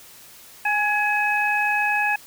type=tone cluster; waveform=sine; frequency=830 / 1678 / 2549 Hz; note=G#5 / G#6 / D#7; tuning=-1 / +17 / +41 cents; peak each=-23 dBFS; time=0.65-2.16 s; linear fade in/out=5 ms; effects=white hiss -46 dBFS RMS until 2.26 s